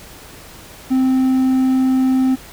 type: tone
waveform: triangle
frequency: 260.6 Hz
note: C4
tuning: 7 cents flat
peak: -10 dBFS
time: 0.9-2.36 s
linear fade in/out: 20 ms
effects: pink hiss -39 dBFS RMS until 2.52 s